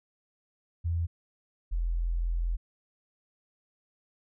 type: tone pair in turn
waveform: sine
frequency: 84.4 / 42.44 Hz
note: E2 / F1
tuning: +41 / -49 cents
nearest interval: octave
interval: 1190 cents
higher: first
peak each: -26 dBFS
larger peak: neither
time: 0.84-1.07 / 1.71-2.57 s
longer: second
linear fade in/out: 20 ms
effects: none